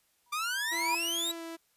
sine tone with exponential growth, 968 Hz, B5, 35 cents flat, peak -26 dBFS, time 0.26-0.95 s, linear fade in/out 5 ms, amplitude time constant 150 ms
sawtooth exponential sweep, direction up, 1174.7 to 3926 Hz, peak -27 dBFS, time 0.32-1.32 s, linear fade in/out 10 ms
sawtooth tone with pitch glide, 336.6 to 330.4 Hz, E4 to E4, +36 to +4 cents, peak -35 dBFS, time 0.71-1.57 s, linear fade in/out 20 ms, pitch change -32 cents, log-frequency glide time 1.3-1.43 s
effects white hiss -71 dBFS RMS until 1.76 s + resampled to 32000 Hz

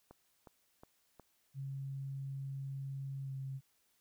click train, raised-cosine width 1 ms, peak -39 dBFS, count 4, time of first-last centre 0.11-1.197 s, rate 2.76 Hz
sine tone with pitch glide, 136.5 to 134.54 Hz, C#3 to C3, -26 to +49 cents, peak -39 dBFS, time 1.54-3.61 s, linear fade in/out 50 ms, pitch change -25 cents, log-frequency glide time 3.24-3.31 s
effects white hiss -75 dBFS RMS until 4 s

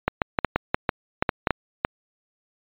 clicks, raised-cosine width 0.5 ms, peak -4 dBFS, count 12, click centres 0.08 / 0.218 / 0.388 / 0.447 / 0.56 / 0.745 / 0.892 / 1.225 / 1.292 / 1.472 / 1.507 / 1.849 s, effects resampled to 8000 Hz

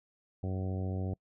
harmonic tone, 94 Hz, F#2, 28 cents sharp, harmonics 1 / 2 / 3 / 4 / 5 / 6 / 7 / 8, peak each -33 / -39 / -43 / -45 / -47 / -49 / -50 / -51 dBFS, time 0.43-1.14 s, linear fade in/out 5 ms, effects noise-tail reverb RT60 0.1 s tail -26 dB re dry

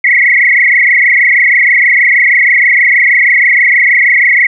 sine tone with frequency modulation, 2068 Hz, C7, 21 cents flat, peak -4 dBFS, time 0.04-4.47 s, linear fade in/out 5 ms, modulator 26.3 Hz, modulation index 6, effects none

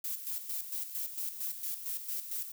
violet noise with tremolo, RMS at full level -36 dBFS, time 0.04-2.52 s, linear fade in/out 5 ms, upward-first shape square, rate 4.4 Hz, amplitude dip 60%, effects none

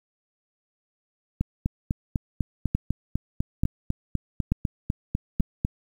two click trains, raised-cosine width 5 ms, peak -9 / -11 dBFS, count 4 / 18, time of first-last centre 2.75-5.405 / 1.41-5.649 s, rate 1.13 / 4.01 Hz, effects 8-bit

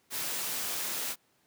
white noise, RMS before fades -34 dBFS, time 0.1-1.16 s, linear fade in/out 50 ms, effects pink hiss -69 dBFS RMS until 1.46 s + high-pass 150 Hz 12 dB/octave

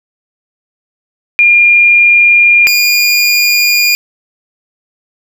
sine / 25% pulse tone pair in turn, 2409 / 2424 Hz, D7 / D#7, +43 / -46 cents, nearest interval unison, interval 11 cents, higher second, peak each -3 dBFS, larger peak neither, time 1.39-2.67 / 2.67-3.95 s, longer neither, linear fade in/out 0 ms, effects none

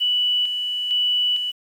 sine tone with tremolo, 2960 Hz, F#7, in tune, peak -17 dBFS, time 0-1.52 s, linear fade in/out 20 ms, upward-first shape square, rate 1.1 Hz, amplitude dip 45%, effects 8-bit

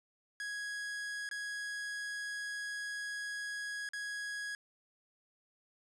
45% pulse tone with dropouts, 1661.2 Hz, G#6, in tune, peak -38 dBFS, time 0.4-4.55 s, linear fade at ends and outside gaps 1 ms, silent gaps 1.29-1.312 / 3.889-3.934 s, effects resampled to 22050 Hz

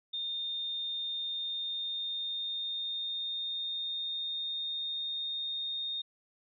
sine tone with pitch glide, 3640 to 3682 Hz, A#7 to A#7, -42 to -22 cents, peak -33 dBFS, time 0.13-6.02 s, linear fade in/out 10 ms, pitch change +20 cents, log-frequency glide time 1.09-5.85 s, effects none

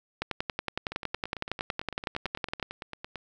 two click trains, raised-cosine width 0.3 ms, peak -21 / -13 dBFS, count 21 / 27, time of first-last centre 0.92-3.157 / 0.22-2.627 s, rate 8.94 / 10.8 Hz, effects none

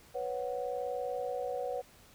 sine chord, B suspended second, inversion none, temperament equal, 493.9 / 554.4 / 740 Hz, B4 / C#5 / F#5, 0 / 0 / 0 cents, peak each -36 / -38 / -39 dBFS, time 0.14-1.82 s, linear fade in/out 20 ms, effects pink hiss -59 dBFS RMS until 2.14 s

